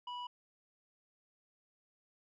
square tone with low-pass filter, 980 Hz, B5, 14 cents flat, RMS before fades -43 dBFS, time 0.07-0.27 s, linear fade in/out 5 ms, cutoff 2400 Hz, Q 4, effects none

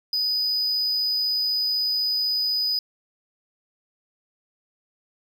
triangle tone, 4978 Hz, D#8, in tune, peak -20 dBFS, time 0.13-2.79 s, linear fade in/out 2 ms, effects none

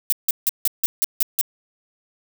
violet noise bursts, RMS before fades -18 dBFS, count 8, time 0.1-1.412 s, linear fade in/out 0 ms, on 24 ms, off 160 ms, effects none

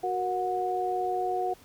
sine tone cluster, 369.9 / 470.2 / 731 Hz, F#4 / A#4 / F#5, 0 / +15 / -21 cents, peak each -31 / -36 / -28 dBFS, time 0.03-1.54 s, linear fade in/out 10 ms, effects pink hiss -56 dBFS RMS until 1.64 s

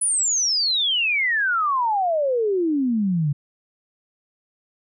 sine exponential sweep, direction down, 10120 to 138.6 Hz, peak -18 dBFS, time 0.01-3.33 s, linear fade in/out 10 ms, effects none

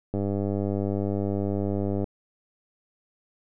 click train, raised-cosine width 2 ms, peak -15 dBFS, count 191, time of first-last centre 0.14-2.042 s, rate 99.9 Hz, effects none

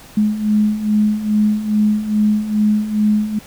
sine beating tone pair, 210 / 212.4 Hz, G#3 / G#3, +19 / +39 cents, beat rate 2.4 Hz, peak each -19 / -14 dBFS, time 0.17-3.39 s, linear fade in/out 5 ms, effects pink hiss -41 dBFS RMS until 3.46 s

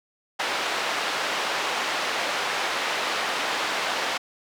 pink band-pass noise, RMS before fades -27 dBFS, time 0.39-4.18 s, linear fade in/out 10 ms, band 630 to 4100 Hz, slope 12 dB/octave, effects none

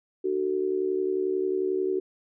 sine tone with amplitude modulation, 375.5 Hz, F#4, 26 cents sharp, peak -20 dBFS, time 0.24-2 s, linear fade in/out 10 ms, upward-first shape sine, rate 71.2 Hz, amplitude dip 80%, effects none

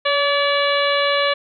harmonic tone with a mistuned harmonic, 574 Hz, D5, 40 cents flat, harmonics 1 / 2 / 3 / 4 / 5 / 6 / 7, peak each -19 / -22 / -24 / -25 / -26 / -27 / -27 dBFS, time 0.05-1.34 s, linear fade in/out 10 ms, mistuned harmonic 1, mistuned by -22 cents, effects none

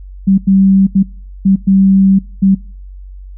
sine tone bursts at uneven times, 193.3 Hz, G3, 24 cents flat, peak -5 dBFS, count 6, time 0.27-0.38 / 0.47-0.87 / 0.95-1.03 / 1.45-1.56 / 1.67-2.19 / 2.42-2.55 s, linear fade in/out 10 ms, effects noise-tail reverb RT60 0.5 s tail -25 dB re dry + added 47 Hz sine -28 dBFS peak until 3.37 s

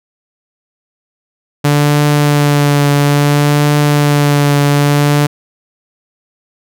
sawtooth tone with vibrato, 145.4 Hz, D3, 17 cents flat, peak -4 dBFS, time 1.64-5.27 s, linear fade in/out 10 ms, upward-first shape triangle, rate 0.59 Hz, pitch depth 24 cents each way, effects none

